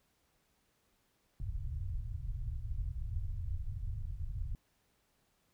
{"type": "low-pass noise", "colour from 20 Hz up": "pink", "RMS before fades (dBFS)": -38, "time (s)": [1.4, 4.55], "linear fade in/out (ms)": 2, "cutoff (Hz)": 120, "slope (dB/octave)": 48, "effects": ["pink hiss -75 dBFS RMS until 5.53 s"]}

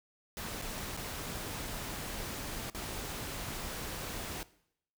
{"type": "noise with dropouts", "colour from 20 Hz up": "pink", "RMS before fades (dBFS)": -40, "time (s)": [0.37, 4.43], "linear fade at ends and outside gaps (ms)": 1, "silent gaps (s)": [[0.616, 0.621], [0.967, 0.973], [2.7, 2.747]], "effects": ["noise-tail reverb RT60 0.7 s tail -19 dB re dry"]}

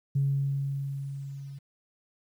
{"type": "tone with level ramp", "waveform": "sine", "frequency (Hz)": 138.59, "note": "C#3", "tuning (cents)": 0, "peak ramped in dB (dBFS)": [-21, -39], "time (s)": [0.15, 1.59], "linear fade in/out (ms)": 10, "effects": ["tanh soft clip ceiling -17 dBFS", "10-bit"]}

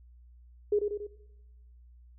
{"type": "tone with echo", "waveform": "sine", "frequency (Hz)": 415.3, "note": "G#4", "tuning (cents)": 0, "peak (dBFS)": -22, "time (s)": [0.72, 0.79], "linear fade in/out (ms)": 5, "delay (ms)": 93, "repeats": 3, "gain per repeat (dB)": -5, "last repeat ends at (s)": 1.069, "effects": ["noise-tail reverb RT60 1.0 s tail -20 dB re dry", "added 60 Hz sine -52 dBFS peak until 2.18 s"]}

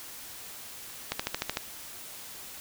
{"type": "click train", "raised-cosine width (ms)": 0.2, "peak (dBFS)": -11, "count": 7, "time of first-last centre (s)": [1.12, 1.571], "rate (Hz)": 13.3, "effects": ["white hiss -44 dBFS RMS until 2.6 s"]}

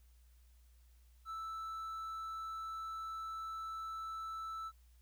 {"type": "tone", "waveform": "triangle", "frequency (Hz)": 1318.5, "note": "E6", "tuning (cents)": 0, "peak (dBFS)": -39, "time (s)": [1.25, 4.72], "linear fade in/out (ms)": 50, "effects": ["added 60 Hz sine -61 dBFS peak until 5.01 s", "white hiss -75 dBFS RMS until 5.01 s"]}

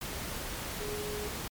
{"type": "tone in noise", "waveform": "sine", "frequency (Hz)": 417.9, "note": "G#4", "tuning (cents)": 11, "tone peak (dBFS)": -37, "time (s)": [0.8, 1.28], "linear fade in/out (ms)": 5, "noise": "pink", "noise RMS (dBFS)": -38, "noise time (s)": [0.01, 1.48], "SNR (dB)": -2, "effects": ["MP3 96 kbps"]}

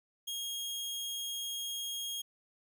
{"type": "tone", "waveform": "sawtooth", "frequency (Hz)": 3261, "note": "G#7", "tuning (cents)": -32, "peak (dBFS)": -33, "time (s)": [0.27, 2.22], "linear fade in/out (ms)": 10, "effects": []}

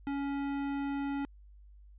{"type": "tone with hard clipping", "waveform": "sine", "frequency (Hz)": 280, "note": "C#4", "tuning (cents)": 18, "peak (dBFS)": -34, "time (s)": [0.07, 1.25], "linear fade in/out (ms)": 0, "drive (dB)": 15, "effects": ["added 50 Hz sine -52 dBFS peak until 1.98 s", "resampled to 8000 Hz"]}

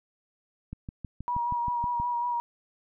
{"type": "click train", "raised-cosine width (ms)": 5, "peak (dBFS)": -24, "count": 9, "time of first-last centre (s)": [0.73, 2], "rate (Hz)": 6.3}
{"type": "tone with vibrato", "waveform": "sine", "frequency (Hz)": 960, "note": "B5", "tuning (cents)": -49, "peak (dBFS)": -26, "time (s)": [1.28, 2.4], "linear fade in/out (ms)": 0, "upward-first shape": "sine", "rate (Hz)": 5.3, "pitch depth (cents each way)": 25}
{"effects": []}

